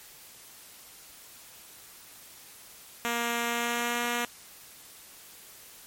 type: tone with pitch glide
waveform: 5% pulse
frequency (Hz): 235.7 to 239.4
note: A#3 to A#3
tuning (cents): +19 to +46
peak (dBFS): -16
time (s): 3.05-4.25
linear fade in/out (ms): 0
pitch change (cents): +27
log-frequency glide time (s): 3.47-4.03
effects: white hiss -50 dBFS RMS until 5.86 s + MP3 64 kbps